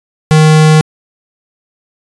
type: tone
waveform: square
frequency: 155.56 Hz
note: D#3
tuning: in tune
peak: -4 dBFS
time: 0.31-0.81 s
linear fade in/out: 0 ms
effects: resampled to 22050 Hz